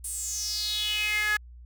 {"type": "tone with high-pass filter sweep", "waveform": "sawtooth", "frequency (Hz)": 422.5, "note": "G#4", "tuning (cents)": 30, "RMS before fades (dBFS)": -29, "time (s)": [0.04, 1.37], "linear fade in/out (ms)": 5, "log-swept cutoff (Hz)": [9600, 1600], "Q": 6.2, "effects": ["added 60 Hz sine -44 dBFS peak until 1.65 s"]}